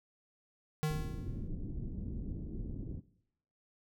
square tone with exponential decay, 153.8 Hz, D#3, 20 cents flat, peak -29 dBFS, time 0.83-1.48 s, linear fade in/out 0 ms, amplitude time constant 140 ms
pink low-pass noise, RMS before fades -40 dBFS, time 0.89-3.01 s, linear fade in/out 20 ms, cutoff 310 Hz, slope 24 dB/octave
effects noise-tail reverb RT60 0.8 s tail -20 dB re dry

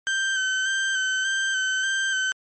35% pulse tone with vibrato, 1551 Hz, G6, 19 cents flat, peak -20 dBFS, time 0.07-2.32 s, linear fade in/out 0 ms, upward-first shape square, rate 1.7 Hz, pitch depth 21 cents each way, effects MP3 32 kbps

